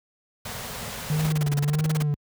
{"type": "band-stop noise", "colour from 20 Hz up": "pink", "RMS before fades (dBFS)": -34, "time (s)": [0.45, 1.3], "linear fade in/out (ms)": 5, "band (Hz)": [250, 390], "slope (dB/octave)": 96}
{"type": "tone with vibrato", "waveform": "triangle", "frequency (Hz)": 150, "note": "D3", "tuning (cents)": 37, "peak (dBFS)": -19, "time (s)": [1.1, 2.14], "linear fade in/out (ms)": 0, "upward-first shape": "sine", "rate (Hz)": 1.6, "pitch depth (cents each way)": 67}
{"type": "noise bursts", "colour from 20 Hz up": "pink", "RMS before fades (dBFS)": -31, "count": 16, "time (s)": [1.19, 2.027], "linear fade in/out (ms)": 5, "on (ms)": 27, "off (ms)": 27}
{"effects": ["high-pass 60 Hz 12 dB/octave"]}